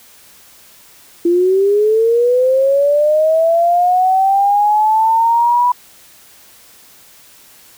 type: linear sweep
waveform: sine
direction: up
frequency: 339 to 986 Hz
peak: -9 dBFS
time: 1.25-5.72 s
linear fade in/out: 5 ms
effects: white hiss -44 dBFS RMS until 7.77 s